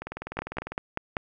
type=two click trains; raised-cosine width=0.5 ms; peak=-19 / -12 dBFS; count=15 / 5; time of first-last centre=0.02-0.72 / 0.39-1.168 s; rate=20 / 5.14 Hz; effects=none